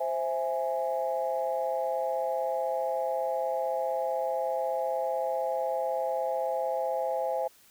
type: chord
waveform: sine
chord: C augmented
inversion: none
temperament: equal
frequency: 523.3 / 659.3 / 830.6 Hz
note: C5 / E5 / G#5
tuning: 0 / 0 / 0 cents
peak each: -30 / -31 / -32 dBFS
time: 0-7.48 s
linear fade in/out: 10 ms
effects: tanh soft clip ceiling -18 dBFS + white hiss -59 dBFS RMS until 7.7 s